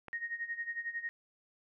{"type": "click", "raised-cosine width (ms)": 0.5, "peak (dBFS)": -30, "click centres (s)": 0.083}
{"type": "tone with tremolo", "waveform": "sine", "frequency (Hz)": 1864.7, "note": "A#6", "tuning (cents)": 0, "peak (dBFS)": -33, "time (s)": [0.13, 1.09], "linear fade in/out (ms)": 0, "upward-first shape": "sine", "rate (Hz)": 11, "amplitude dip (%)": 80}
{"effects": []}